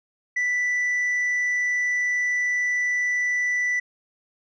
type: tone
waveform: sine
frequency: 1975.5 Hz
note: B6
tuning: in tune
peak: -18 dBFS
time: 0.36-3.8 s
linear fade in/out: 10 ms
effects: tanh soft clip ceiling -20 dBFS